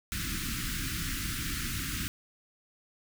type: band-stop noise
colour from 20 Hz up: pink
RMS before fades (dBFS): -34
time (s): 0.12-2.08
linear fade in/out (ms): 0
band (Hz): 320 to 1300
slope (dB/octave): 48
effects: none